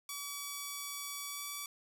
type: tone with pitch glide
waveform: 5% pulse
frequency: 1142 to 1149.3 Hz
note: D6 to D6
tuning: -49 to -38 cents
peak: -28 dBFS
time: 0.09-1.66 s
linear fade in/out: 2 ms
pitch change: +11 cents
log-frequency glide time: 1.27-1.43 s
effects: none